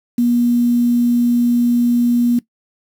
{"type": "tone with quantisation", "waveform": "sine", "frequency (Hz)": 240, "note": "B3", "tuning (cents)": -49, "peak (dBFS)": -11, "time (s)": [0.18, 2.39], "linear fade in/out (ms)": 5, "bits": 6, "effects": ["noise-tail reverb RT60 0.1 s tail -18 dB re dry"]}